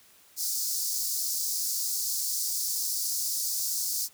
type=high-pass noise; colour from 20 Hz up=pink; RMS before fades=-30 dBFS; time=0.36-4.09 s; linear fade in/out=50 ms; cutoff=4700 Hz; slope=48 dB/octave; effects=white hiss -58 dBFS RMS until 4.13 s